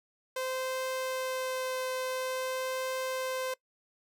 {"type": "tone with vibrato", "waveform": "sawtooth", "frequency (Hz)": 517, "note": "C5", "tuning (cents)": -21, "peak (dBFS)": -28, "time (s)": [0.36, 3.54], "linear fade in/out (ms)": 5, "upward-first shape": "triangle", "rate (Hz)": 0.48, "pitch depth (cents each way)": 9, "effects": ["noise-tail reverb RT60 0.1 s tail -22 dB re dry"]}